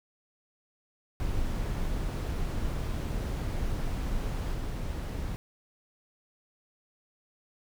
brown noise with level steps, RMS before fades -31 / -33 dBFS, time 1.2-5.36 s, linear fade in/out 0 ms, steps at 4.54 s, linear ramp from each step 5 ms, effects none

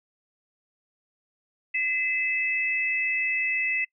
sine tone pair together, 2036 / 2610 Hz, C7 / E7, -48 / -18 cents, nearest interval major third, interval 430 cents, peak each -26 dBFS, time 1.74-3.85 s, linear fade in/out 10 ms, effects noise-tail reverb RT60 0.1 s tail -23 dB re dry

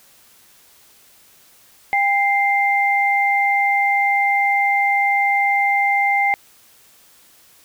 sine tone pair together, 800 / 2093 Hz, G5 / C7, +35 / 0 cents, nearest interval octave + perfect fourth, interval 1665 cents, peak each -17 dBFS, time 1.93-6.34 s, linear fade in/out 0 ms, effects white hiss -51 dBFS RMS until 7.64 s

